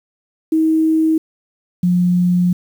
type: tone pair in turn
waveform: sine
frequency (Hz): 318.2 / 178.16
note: D#4 / F3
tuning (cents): +39 / +35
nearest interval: minor seventh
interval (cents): 1004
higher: first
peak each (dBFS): -11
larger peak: neither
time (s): 0.52-1.18 / 1.83-2.53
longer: second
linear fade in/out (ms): 5
effects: 7-bit